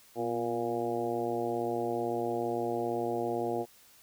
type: harmonic tone with a mistuned harmonic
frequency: 117.7 Hz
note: A#2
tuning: 17 cents sharp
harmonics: 1 / 2 / 3 / 4 / 5 / 6 / 7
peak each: -44 / -39 / -34 / -35 / -40 / -36 / -40 dBFS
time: 0.15-3.66 s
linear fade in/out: 50 ms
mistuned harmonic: 2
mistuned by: +45 cents
effects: white hiss -59 dBFS RMS until 4.02 s